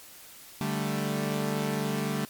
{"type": "chord", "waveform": "sawtooth", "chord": "D suspended fourth", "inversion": "none", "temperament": "equal", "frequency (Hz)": [146.83, 196, 220], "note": ["D3", "G3", "A3"], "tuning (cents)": [0, 0, 0], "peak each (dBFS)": -28, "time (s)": [0.61, 2.25], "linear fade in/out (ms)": 0, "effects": ["white hiss -49 dBFS RMS until 2.29 s", "MP3 96 kbps"]}